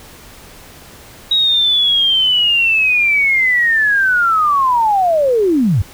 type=linear sweep; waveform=sine; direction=down; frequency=3824 to 81 Hz; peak=-10 dBFS; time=1.31-5.82 s; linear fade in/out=5 ms; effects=pink hiss -39 dBFS RMS until 5.93 s